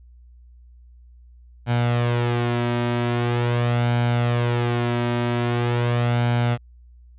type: tone with flanger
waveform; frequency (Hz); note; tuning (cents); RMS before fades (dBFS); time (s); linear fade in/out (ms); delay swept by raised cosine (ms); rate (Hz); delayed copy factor
sawtooth; 120; B2; -49; -21; 1.66-6.58; 50; 1.3 to 3.2; 0.43; +0.5
effects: added 60 Hz sine -45 dBFS peak until 7.18 s + resampled to 8000 Hz